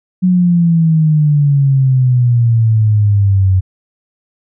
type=exponential sweep; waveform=sine; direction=down; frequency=185 to 92.6 Hz; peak=-7 dBFS; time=0.22-3.61 s; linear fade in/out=20 ms; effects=none